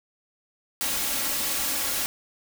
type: noise with comb filter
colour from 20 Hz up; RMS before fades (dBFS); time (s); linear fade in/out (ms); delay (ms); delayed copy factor
white; -27; 0.81-2.06; 0; 3.6; +0.5
effects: none